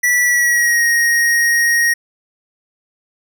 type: tone with pitch glide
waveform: square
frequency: 1954 to 1874.4 Hz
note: B6 to A#6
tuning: -19 to +9 cents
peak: -12 dBFS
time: 0.03-1.94 s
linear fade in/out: 10 ms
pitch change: -72 cents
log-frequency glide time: 0.25-0.84 s
effects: none